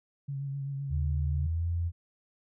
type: tone with vibrato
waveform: sine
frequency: 138.6 Hz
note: C#3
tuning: in tune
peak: -32 dBFS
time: 0.28-1.47 s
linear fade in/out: 10 ms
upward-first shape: triangle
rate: 7.8 Hz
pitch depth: 35 cents each way
type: tone with pitch glide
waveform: sine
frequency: 77.78 to 85.31 Hz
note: D#2 to F2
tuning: 0 to -40 cents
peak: -27 dBFS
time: 0.89-1.92 s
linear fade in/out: 50 ms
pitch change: +160 cents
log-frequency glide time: 1.31-1.67 s
effects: none